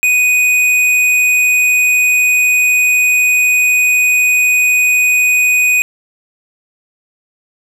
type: tone with hard clipping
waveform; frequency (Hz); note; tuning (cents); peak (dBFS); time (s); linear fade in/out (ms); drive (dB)
sine; 2488; D#7; -1; -10; 0.03-5.82; 0; 10
effects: none